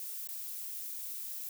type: noise with dropouts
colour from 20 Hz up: violet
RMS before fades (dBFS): -41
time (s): 0-1.49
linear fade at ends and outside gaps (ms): 1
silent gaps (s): 0.273-0.288
effects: none